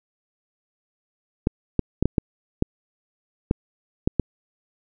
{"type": "clicks", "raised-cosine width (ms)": 3, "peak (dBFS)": -5, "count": 9, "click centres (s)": [1.471, 1.793, 2.026, 2.056, 2.182, 2.624, 3.511, 4.075, 4.197], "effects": []}